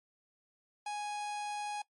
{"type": "tone", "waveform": "45% pulse", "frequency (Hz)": 830.6, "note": "G#5", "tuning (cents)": 0, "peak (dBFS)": -36, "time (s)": [0.86, 1.82], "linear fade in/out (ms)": 5, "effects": ["noise-tail reverb RT60 0.1 s tail -20 dB re dry", "MP3 48 kbps"]}